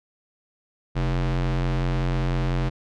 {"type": "ring-modulated tone", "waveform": "square", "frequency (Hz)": 88, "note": "F2", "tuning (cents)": 14, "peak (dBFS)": -19, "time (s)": [0.95, 2.7], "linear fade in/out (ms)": 20, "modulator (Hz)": 45.1, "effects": ["low-pass 4000 Hz 12 dB/octave"]}